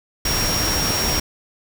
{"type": "tone in noise", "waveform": "sine", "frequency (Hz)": 5588, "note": "F8", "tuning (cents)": 0, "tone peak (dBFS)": -22, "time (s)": [0.25, 1.2], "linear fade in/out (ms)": 5, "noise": "pink", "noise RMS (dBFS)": -22, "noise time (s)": [0.25, 1.2], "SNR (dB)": -3, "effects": []}